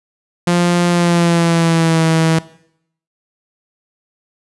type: tone with pitch glide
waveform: sawtooth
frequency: 174.61 to 161.98 Hz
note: F3 to E3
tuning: 0 to -30 cents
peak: -7 dBFS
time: 0.47-2.39 s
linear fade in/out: 5 ms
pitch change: -130 cents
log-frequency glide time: 0.89-2.04 s
effects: noise-tail reverb RT60 0.7 s tail -19 dB re dry + resampled to 24000 Hz